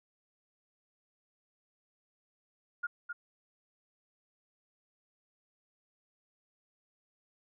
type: tone with echo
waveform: sine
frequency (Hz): 1419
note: F6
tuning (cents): +27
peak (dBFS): -31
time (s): 2.83-2.87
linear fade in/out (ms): 10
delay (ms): 260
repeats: 1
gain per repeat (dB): -5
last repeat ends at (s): 3.13
effects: none